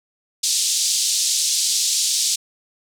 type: band-pass noise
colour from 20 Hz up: white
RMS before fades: -20 dBFS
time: 0.43-2.36 s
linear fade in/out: 10 ms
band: 3800 to 8100 Hz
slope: 24 dB/octave
effects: none